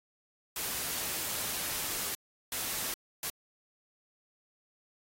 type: noise bursts at uneven times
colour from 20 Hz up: white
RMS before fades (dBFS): -35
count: 3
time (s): 0.56-2.15 / 2.52-2.94 / 3.23-3.3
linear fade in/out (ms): 2
effects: AAC 48 kbps